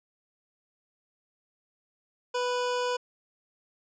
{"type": "tone", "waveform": "25% pulse", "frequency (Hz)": 493.9, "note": "B4", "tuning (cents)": 0, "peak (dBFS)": -23, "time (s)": [2.34, 2.97], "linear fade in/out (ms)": 10, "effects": ["resampled to 16000 Hz"]}